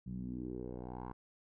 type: tone with low-pass filter sweep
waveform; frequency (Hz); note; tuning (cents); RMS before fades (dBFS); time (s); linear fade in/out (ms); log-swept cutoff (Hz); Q
10% pulse; 61.74; B1; 0; -43; 0.06-1.13; 10; 160 to 1100; 3.5
effects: none